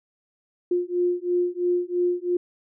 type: beating tone pair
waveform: sine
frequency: 353.1 / 356.1 Hz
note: F4 / F4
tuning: +19 / +34 cents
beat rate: 3 Hz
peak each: -24 dBFS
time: 0.71-2.37 s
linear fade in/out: 5 ms
effects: none